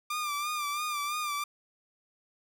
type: tone with vibrato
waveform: sawtooth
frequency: 1192 Hz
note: D6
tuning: 25 cents sharp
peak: -27 dBFS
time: 0.1-1.44 s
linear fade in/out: 5 ms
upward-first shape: sine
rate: 3 Hz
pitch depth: 52 cents each way
effects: none